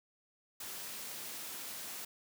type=high-pass noise; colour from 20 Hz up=white; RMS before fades=-44 dBFS; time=0.6-2.05 s; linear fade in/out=5 ms; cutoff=120 Hz; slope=12 dB/octave; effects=none